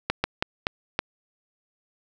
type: slowing click train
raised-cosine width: 0.3 ms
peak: -6 dBFS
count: 5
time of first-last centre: 0.1-0.991 s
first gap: 140 ms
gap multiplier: 1.32
effects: none